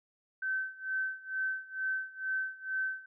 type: tone with tremolo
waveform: sine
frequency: 1538 Hz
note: G6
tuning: 33 cents flat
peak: -29 dBFS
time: 0.42-3.06 s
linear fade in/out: 5 ms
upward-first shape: sine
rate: 2.2 Hz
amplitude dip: 90%
effects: none